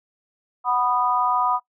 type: chord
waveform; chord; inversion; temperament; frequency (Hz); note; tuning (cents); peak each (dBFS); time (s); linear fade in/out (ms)
sine; B major; second; just; 740.8 / 987.8 / 1234.7; F#5 / B5 / D#6; +2 / 0 / -14; -24 / -22 / -23; 0.64-1.6; 50
effects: noise-tail reverb RT60 0.1 s tail -18 dB re dry